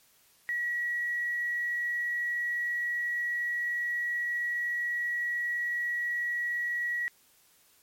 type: tone with quantisation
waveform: sine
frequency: 1921 Hz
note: B6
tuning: 48 cents flat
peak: -28 dBFS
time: 0.49-7.08 s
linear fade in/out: 0 ms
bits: 9
effects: white hiss -63 dBFS RMS until 7.82 s + MP3 64 kbps